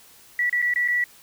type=tone with dropouts; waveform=sine; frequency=1948 Hz; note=B6; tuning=24 cents flat; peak=-19 dBFS; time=0.39-1.04 s; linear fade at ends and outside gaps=2 ms; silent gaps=0.496-0.527 / 0.618-0.624 / 0.738-0.759 / 0.878-0.884 s; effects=white hiss -51 dBFS RMS until 1.22 s